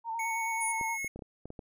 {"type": "tone with vibrato", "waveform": "sine", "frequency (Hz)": 909, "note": "A#5", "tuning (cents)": -44, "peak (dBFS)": -32, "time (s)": [0.04, 0.98], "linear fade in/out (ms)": 50, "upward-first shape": "square", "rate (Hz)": 9.4, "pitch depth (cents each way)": 30}
{"type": "tone with pitch glide", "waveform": "square", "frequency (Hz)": [2217, 2179], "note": ["C#7", "C#7"], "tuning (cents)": [0, -30], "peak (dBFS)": -34, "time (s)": [0.19, 1.08], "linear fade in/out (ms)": 5, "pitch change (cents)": -30, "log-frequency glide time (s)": [0.51, 0.86]}
{"type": "tone", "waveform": "sine", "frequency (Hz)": 9740, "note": "D#9", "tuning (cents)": -38, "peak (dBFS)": -32, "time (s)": [0.6, 0.73], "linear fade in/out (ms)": 20}
{"type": "clicks", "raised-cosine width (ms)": 2, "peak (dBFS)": -29, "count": 8, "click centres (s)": [0.812, 1.046, 1.16, 1.192, 1.222, 1.456, 1.504, 1.592]}
{"effects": []}